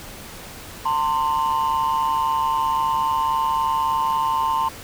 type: tone pair together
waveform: sine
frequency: 902.8 / 1046.5 Hz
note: A5 / C6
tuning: +44 / 0 cents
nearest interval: minor third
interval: 256 cents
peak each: -19 / -19 dBFS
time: 0.85-4.69 s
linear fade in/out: 10 ms
effects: tanh soft clip ceiling -15 dBFS + pink hiss -38 dBFS RMS until 4.83 s